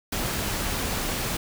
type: noise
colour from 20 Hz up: pink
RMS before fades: -28 dBFS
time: 0.12-1.37 s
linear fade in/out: 5 ms
effects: none